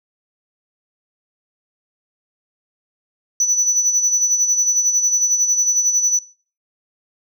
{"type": "tone with tremolo", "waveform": "sine", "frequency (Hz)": 5960, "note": "F#8", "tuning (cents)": 12, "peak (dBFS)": -10, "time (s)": [3.4, 6.19], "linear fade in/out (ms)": 2, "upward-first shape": "sine", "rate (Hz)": 11, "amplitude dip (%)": 65, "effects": ["noise-tail reverb RT60 0.4 s tail -19 dB re dry", "tanh soft clip ceiling -10 dBFS"]}